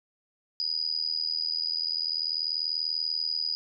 sine tone with amplitude modulation, 4924 Hz, D#8, 19 cents flat, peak -23 dBFS, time 0.6-3.55 s, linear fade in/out 0 ms, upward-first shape sine, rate 80.4 Hz, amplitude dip 90%, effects none

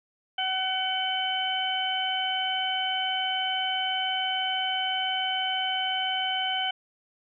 harmonic tone with a mistuned harmonic, 753 Hz, F#5, 30 cents sharp, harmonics 1 / 2 / 3 / 4, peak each -30 / -34 / -36 / -28 dBFS, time 0.38-6.71 s, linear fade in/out 5 ms, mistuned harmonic 4, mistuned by +16 cents, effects none

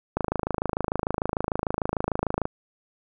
click train, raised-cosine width 1 ms, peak -10 dBFS, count 62, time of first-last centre 0.17-2.455 s, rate 26.7 Hz, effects none

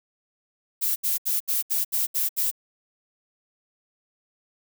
violet noise bursts, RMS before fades -24 dBFS, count 8, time 0.81-2.514 s, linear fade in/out 20 ms, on 150 ms, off 72 ms, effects none

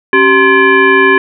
sine tone with frequency modulation, 1046.5 Hz, C6, in tune, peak -4 dBFS, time 0.13-1.18 s, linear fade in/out 2 ms, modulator 660 Hz, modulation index 1.7, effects none

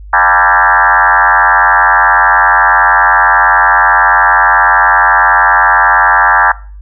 sine tone with frequency modulation, 1266 Hz, D#6, 30 cents sharp, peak -4 dBFS, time 0.13-6.52 s, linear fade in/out 5 ms, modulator 90.8 Hz, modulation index 5.4, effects noise-tail reverb RT60 0.4 s tail -20 dB re dry + added 50 Hz sine -27 dBFS peak until 6.81 s

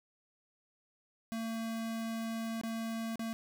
square tone with dropouts, 226.1 Hz, A3, 47 cents sharp, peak -36 dBFS, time 1.32-3.33 s, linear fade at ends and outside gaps 0 ms, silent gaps 2.613-2.635 / 3.157-3.194 s, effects none

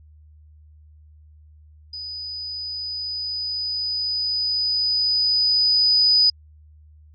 sine tone with level ramp, 4978 Hz, D#8, in tune, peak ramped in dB -30 to -12 dBFS, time 1.93-6.3 s, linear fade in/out 5 ms, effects added 76 Hz sine -46 dBFS peak until 7.14 s + MP3 32 kbps

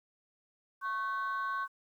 sine tone pair together, 1101 / 1525.1 Hz, C#6 / G6, -12 / -48 cents, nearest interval tritone, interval 564 cents, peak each -32 / -35 dBFS, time 0.81-1.68 s, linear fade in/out 50 ms, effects tanh soft clip ceiling -28 dBFS + 11-bit

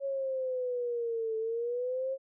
sine linear two-way sweep, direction down then up, 554.4 to 440 to 540 Hz, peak -30 dBFS, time 0-2.18 s, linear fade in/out 50 ms, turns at 1.37 s, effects none

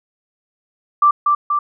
sine tone with echo, 1174 Hz, D6, 1 cent flat, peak -8 dBFS, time 1.02-1.11 s, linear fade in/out 5 ms, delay 240 ms, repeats 2, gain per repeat -3 dB, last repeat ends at 1.59 s, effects none

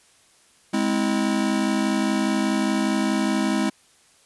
square chord, Ab augmented, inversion none, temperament just, 207.7 / 259.6 / 324.5 Hz, Ab3 / C4 / E4, 0 / -13 / -27 cents, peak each -24 / -26 / -26 dBFS, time 0.73-3.7 s, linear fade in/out 10 ms, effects white hiss -57 dBFS RMS until 4.25 s + resampled to 24000 Hz

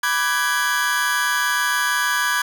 40% pulse chord, G# half-diminished seventh, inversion first, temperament equal with one note detuned, 987.8 / 1174.7 / 1514.6 / 1661.2 Hz, B5 / D6 / F#6 / G#6, 0 / 0 / +40 / 0 cents, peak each -25 / -25 / -24 / -20 dBFS, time 0.03-2.42 s, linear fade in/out 5 ms, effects none

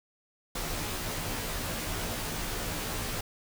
pink noise with comb filter, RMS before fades -34 dBFS, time 0.55-3.21 s, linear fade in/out 5 ms, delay 15 ms, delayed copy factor -0.9, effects none

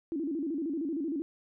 sine tone with vibrato, 304.2 Hz, D#4, 39 cents flat, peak -30 dBFS, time 0.12-1.22 s, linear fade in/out 0 ms, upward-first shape square, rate 13 Hz, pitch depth 150 cents each way, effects none

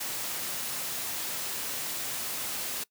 white noise, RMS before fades -34 dBFS, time 0-2.84 s, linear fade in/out 10 ms, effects noise-tail reverb RT60 0.1 s tail -22 dB re dry + high-pass 100 Hz 12 dB/octave

